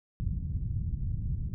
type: low-pass noise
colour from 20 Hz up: white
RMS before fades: -32 dBFS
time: 0.2-1.54 s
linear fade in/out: 0 ms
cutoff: 130 Hz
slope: 24 dB/octave
effects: none